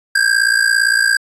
square ring-modulated tone, 1600 Hz, G6, 35 cents sharp, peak -9 dBFS, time 0.15-1.17 s, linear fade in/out 5 ms, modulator 28.8 Hz, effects resampled to 24000 Hz

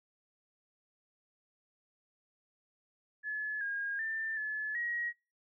sine tone with pitch steps, 1713 / 1627 / 1785 / 1720 / 1898 Hz, A6 / G#6 / A6 / A6 / A#6, -47 / -36 / +24 / -40 / +31 cents, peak -33 dBFS, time 3.23-5.13 s, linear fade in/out 50 ms, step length 380 ms, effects noise-tail reverb RT60 0.3 s tail -22 dB re dry

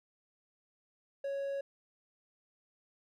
triangle tone, 554.4 Hz, C#5, in tune, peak -32 dBFS, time 1.24-1.61 s, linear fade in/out 5 ms, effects none

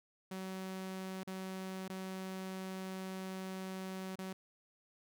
sawtooth tone with dropouts, 188.7 Hz, F#3, 34 cents sharp, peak -37 dBFS, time 0.31-4.33 s, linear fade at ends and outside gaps 5 ms, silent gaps 1.234-1.273 / 1.881-1.897 / 4.156-4.187 s, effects none

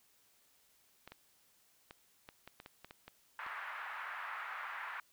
clicks, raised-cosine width 0.3 ms, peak -33 dBFS, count 11, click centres 1.076 / 1.12 / 1.909 / 2.289 / 2.476 / 2.601 / 2.661 / 2.846 / 2.909 / 3.08 / 3.465 s
white band-pass noise, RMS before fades -44 dBFS, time 3.39-5 s, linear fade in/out 2 ms, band 940 to 1800 Hz, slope 24 dB/octave
effects white hiss -70 dBFS RMS until 5.12 s

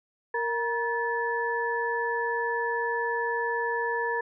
sine tone cluster, 464.4 / 951 / 1740 Hz, A#4 / A#5 / A6, -7 / +34 / -20 cents, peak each -30 dBFS, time 0.34-4.21 s, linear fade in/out 5 ms, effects none

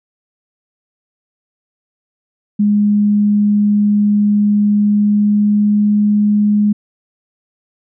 sine tone with pitch glide, 206.9 to 208.1 Hz, G#3 to G#3, -6 to +4 cents, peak -9 dBFS, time 2.59-6.73 s, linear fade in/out 10 ms, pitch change +10 cents, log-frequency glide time 4.7-5.93 s, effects none

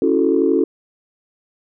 sine chord, F# minor seventh, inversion second, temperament equal, 277.2 / 329.6 / 370 / 440 Hz, C#4 / E4 / F#4 / A4, 0 / 0 / 0 / 0 cents, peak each -18 dBFS, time 0.02-0.64 s, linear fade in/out 2 ms, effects tanh soft clip ceiling -3 dBFS

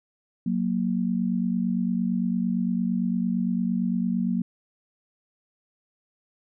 sine tone pair together, 184.29 / 233.1 Hz, F#3 / A#3, -7 / 0 cents, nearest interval major third, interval 407 cents, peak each -25 dBFS, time 0.46-4.42 s, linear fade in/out 5 ms, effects none

